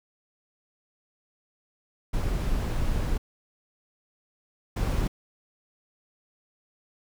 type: noise bursts at uneven times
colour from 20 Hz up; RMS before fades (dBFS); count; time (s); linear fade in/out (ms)
brown; -26; 2; 2.13-3.18 / 4.76-5.08; 10
effects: none